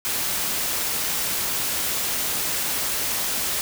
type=noise; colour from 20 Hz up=white; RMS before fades=-25 dBFS; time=0.05-3.61 s; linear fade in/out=0 ms; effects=none